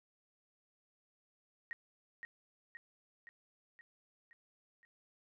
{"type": "tone with echo", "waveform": "sine", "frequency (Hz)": 1875, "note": "A#6", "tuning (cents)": 10, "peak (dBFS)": -39, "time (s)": [1.71, 1.73], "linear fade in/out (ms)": 0, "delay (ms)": 520, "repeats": 6, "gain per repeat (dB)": -4, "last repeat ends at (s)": 4.85, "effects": []}